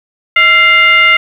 sine tone with frequency modulation, 2093 Hz, C7, in tune, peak -4 dBFS, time 0.36-1.17 s, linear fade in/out 5 ms, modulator 730 Hz, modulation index 0.9, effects 7-bit

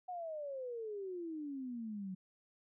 sine exponential sweep, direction down, 740 to 182.8 Hz, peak -40 dBFS, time 0.08-2.15 s, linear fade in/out 10 ms, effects none

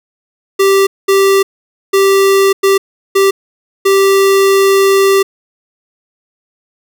square tone bursts at uneven times, 391 Hz, G4, 4 cents flat, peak -7 dBFS, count 6, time 0.59-0.87 / 1.08-1.43 / 1.93-2.53 / 2.63-2.78 / 3.15-3.31 / 3.85-5.23 s, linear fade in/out 10 ms, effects none

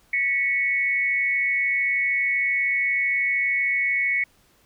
sine tone pair together, 1948.9 / 2216 Hz, B6 / C#7, -23 / -1 cents, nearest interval major second, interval 222 cents, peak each -25 / -21 dBFS, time 0.13-4.24 s, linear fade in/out 5 ms, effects pink hiss -60 dBFS RMS until 4.65 s

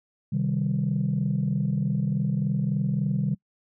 sine chord, C minor, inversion none, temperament equal with one note detuned, 132.26 / 155.56 / 196 Hz, C3 / Eb3 / G3, +19 / 0 / 0 cents, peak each -26 dBFS, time 0.32-3.35 s, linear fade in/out 10 ms, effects noise-tail reverb RT60 0.1 s tail -26 dB re dry + tanh soft clip ceiling -16 dBFS

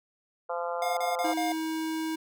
harmonic tone, 172.1 Hz, F3, 25 cents flat, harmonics 3 / 4 / 5 / 6 / 7 / 8, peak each -33 / -35 / -37 / -39 / -40 / -41 dBFS, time 0.49-1.33 s, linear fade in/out 10 ms
square tone bursts, 711 Hz, F5, 31 cents sharp, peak -29 dBFS, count 4, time 0.82-1.522 s, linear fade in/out 2 ms, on 150 ms, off 34 ms
square tone, 319.1 Hz, D#4, 44 cents sharp, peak -30 dBFS, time 1.24-2.16 s, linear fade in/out 10 ms
effects none

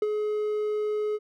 triangle tone with ADSR envelope, 423.2 Hz, G#4, 33 cents sharp, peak -18 dBFS, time 0.02-1.19 s, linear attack 3 ms, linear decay 31 ms, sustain -5 dB, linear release 40 ms, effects none

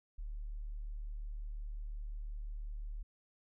sine tone, 37.18 Hz, D1, 22 cents sharp, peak -39 dBFS, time 0.18-3.03 s, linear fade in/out 10 ms, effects none

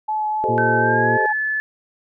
sine tone with vibrato, 857 Hz, A5, 46 cents flat, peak -19 dBFS, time 0.08-1.33 s, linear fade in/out 10 ms, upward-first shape triangle, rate 3.9 Hz, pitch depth 12 cents each way
sine chord, A half-diminished seventh, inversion third, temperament equal, 392 / 440 / 523.3 / 622.3 Hz, G4 / A4 / C5 / Eb5, 0 / 0 / 0 / 0 cents, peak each -26 / -24 / -27 / -28 dBFS, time 0.44-1.26 s, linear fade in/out 0 ms
harmonic tone, 117.3 Hz, A#2, 11 cents sharp, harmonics 1 / 2 / 3, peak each -24 / -25 / -27 dBFS, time 0.48-1.18 s, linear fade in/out 20 ms
sine tone with pitch glide, 1535 to 1733 Hz, G6 to A6, -37 to -27 cents, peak -19 dBFS, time 0.58-1.6 s, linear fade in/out 0 ms, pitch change +210 cents, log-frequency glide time 0.79-1.19 s
effects none

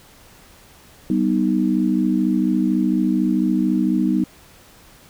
sine chord, G augmented, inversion none, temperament equal with one note detuned, 193.08 / 246.9 / 311.1 Hz, G3 / B3 / D#4, -26 / 0 / 0 cents, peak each -20 dBFS, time 1.1-4.24 s, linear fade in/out 2 ms, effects pink hiss -48 dBFS RMS until 5.09 s

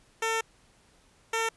10% pulse tone pair in turn, 450 / 452.1 Hz, A4 / A4, +39 / +47 cents, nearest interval unison, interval 8 cents, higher second, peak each -18 dBFS, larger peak neither, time 0.22-0.41 / 1.33-1.49 s, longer first, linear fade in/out 5 ms, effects pink hiss -62 dBFS RMS until 1.56 s + resampled to 24000 Hz

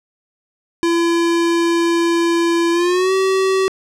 square tone with pitch glide, 338.2 to 381.8 Hz, E4 to G4, +44 to -46 cents, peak -14 dBFS, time 0.83-3.68 s, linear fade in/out 0 ms, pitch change +210 cents, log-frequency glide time 2.72-3.13 s, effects low-pass 8000 Hz 12 dB/octave

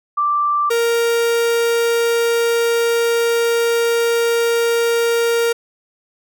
sine / 45% pulse tone pair in turn, 1174.7 / 466.2 Hz, D6 / A#4, 0 / 0 cents, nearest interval octave + major third, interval 1600 cents, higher first, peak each -14 dBFS, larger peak neither, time 0.17-0.7 / 0.7-5.53 s, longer second, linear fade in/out 10 ms, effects none

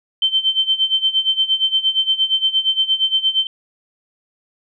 sine tone with tremolo, 3100 Hz, G7, 20 cents flat, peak -11 dBFS, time 0.22-3.47 s, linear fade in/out 2 ms, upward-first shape sine, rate 8.6 Hz, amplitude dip 85%, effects none

